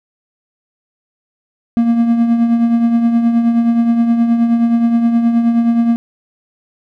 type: tone with tremolo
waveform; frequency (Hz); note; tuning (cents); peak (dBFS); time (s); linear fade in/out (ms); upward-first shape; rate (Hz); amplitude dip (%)
triangle; 233.1; A#3; 0; -5; 1.77-5.96; 0; triangle; 9.5; 55
effects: none